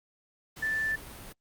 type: tone in noise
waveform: sine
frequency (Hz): 1762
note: A6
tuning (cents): +2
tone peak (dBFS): -27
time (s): 0.62-0.96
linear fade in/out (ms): 10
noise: pink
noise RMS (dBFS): -45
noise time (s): 0.56-1.33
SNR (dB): +15
effects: Opus 48 kbps